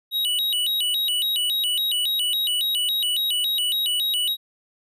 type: tone with vibrato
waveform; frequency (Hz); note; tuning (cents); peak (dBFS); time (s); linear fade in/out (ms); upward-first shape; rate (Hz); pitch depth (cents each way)
square; 3353; G#7; +16; -21; 0.11-4.37; 50; square; 3.6; 220
effects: none